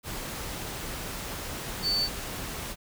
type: tone in noise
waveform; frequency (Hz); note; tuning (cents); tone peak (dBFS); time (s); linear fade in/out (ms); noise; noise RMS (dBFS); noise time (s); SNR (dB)
sine; 4500; C#8; +25; -24; 1.82-2.09; 50; pink; -36; 0.03-2.76; +9
effects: none